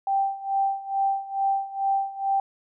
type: tone with tremolo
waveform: sine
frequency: 784 Hz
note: G5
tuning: in tune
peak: -19 dBFS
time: 0.07-2.4 s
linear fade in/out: 2 ms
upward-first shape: sine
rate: 2.3 Hz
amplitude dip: 85%
effects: none